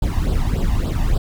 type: noise with flanger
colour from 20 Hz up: brown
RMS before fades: -18 dBFS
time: 0.02-1.18 s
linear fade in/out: 5 ms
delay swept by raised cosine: 0.23 to 1.11 ms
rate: 3.5 Hz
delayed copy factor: +0.8
effects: none